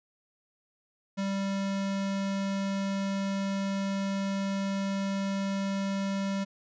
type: tone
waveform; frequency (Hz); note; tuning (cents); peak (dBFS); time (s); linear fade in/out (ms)
square; 196; G3; 0; -29; 1.17-6.45; 20
effects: resampled to 16000 Hz